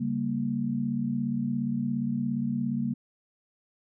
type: chord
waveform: sine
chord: G diminished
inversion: second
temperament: equal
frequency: 138.59 / 196 / 233.1 Hz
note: Db3 / G3 / Bb3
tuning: 0 / 0 / 0 cents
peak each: -33 / -32 / -28 dBFS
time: 0-2.94 s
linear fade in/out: 10 ms
effects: none